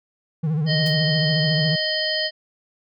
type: tone with vibrato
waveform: triangle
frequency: 155.1 Hz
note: D#3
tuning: 5 cents flat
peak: -17 dBFS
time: 0.43-1.76 s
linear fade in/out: 10 ms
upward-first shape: sine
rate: 14 Hz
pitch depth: 100 cents each way
type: harmonic tone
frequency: 622 Hz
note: D#5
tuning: 1 cent flat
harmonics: 1 / 3 / 5 / 7 / 8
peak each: -27 / -27 / -27 / -27 / -27 dBFS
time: 0.66-2.31 s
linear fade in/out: 50 ms
type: noise with exponential decay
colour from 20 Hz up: white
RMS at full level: -33 dBFS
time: 0.86-0.98 s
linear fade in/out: 2 ms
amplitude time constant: 25 ms
effects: none